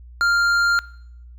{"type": "tone with hard clipping", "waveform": "sine", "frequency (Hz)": 1396.9, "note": "F6", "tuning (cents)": 0, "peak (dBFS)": -17, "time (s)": [0.21, 0.79], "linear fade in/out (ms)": 0, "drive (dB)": 8, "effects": ["noise-tail reverb RT60 0.7 s tail -21 dB re dry", "added 60 Hz sine -39 dBFS peak until 1.38 s"]}